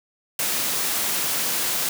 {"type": "high-pass noise", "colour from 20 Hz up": "white", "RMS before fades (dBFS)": -24, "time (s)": [0.39, 1.89], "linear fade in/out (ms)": 2, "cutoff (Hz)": 120, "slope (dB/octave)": 24, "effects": []}